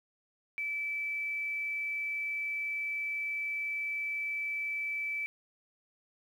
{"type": "tone with quantisation", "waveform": "sine", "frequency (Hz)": 2313, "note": "D7", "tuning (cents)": -27, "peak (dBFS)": -32, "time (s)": [0.58, 5.26], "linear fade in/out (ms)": 0, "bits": 10, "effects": []}